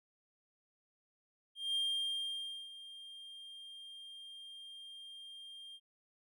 triangle tone with ADSR envelope, 3200 Hz, G7, 35 cents sharp, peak -30 dBFS, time 1.55-5.8 s, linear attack 200 ms, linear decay 940 ms, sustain -17 dB, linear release 51 ms, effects none

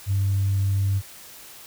sine tone, 98 Hz, G2, in tune, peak -18 dBFS, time 0.06-1.02 s, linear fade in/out 50 ms, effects tanh soft clip ceiling -15 dBFS + white hiss -44 dBFS RMS until 1.66 s

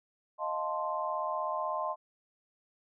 sine chord, F dominant seventh, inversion third, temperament equal, 622.3 / 698.5 / 880 / 1046.5 Hz, Eb5 / F5 / A5 / C6, 0 / 0 / 0 / 0 cents, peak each -36 / -39 / -38 / -34 dBFS, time 0.38-1.96 s, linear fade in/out 50 ms, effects none

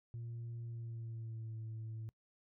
sine tone with pitch glide, 117 to 111.2 Hz, A#2 to A2, +7 to +19 cents, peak -40 dBFS, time 0.14-2.09 s, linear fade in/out 0 ms, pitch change -88 cents, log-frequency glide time 0.63-1.57 s, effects noise-tail reverb RT60 0.1 s tail -26 dB re dry + tanh soft clip ceiling -40 dBFS

